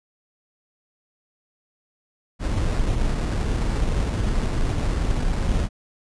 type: noise with sample-and-hold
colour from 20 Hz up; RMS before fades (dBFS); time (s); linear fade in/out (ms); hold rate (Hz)
brown; -22; 2.39-5.69; 50; 3150
effects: resampled to 22050 Hz